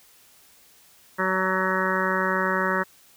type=harmonic tone with a mistuned harmonic; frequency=188 Hz; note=F#3; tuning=28 cents sharp; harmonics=1 / 2 / 3 / 5 / 6 / 7 / 8 / 9 / 10; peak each=-30 / -30 / -30 / -30 / -30 / -30 / -30 / -30 / -30 dBFS; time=1.18-2.84 s; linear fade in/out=20 ms; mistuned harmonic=5; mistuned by=-16 cents; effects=white hiss -55 dBFS RMS until 3.16 s